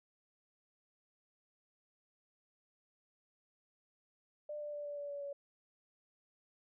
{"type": "tone with pitch steps", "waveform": "sine", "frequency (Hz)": [596, 590.9, 585.8, 580.7, 575.7, 570.7, 565.8], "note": ["D5", "D5", "D5", "D5", "D5", "D5", "C#5"], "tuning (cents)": [25, 10, -5, -20, -35, -50, 35], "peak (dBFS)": -40, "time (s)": [4.49, 5.33], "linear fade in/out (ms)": 5, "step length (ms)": 120, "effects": []}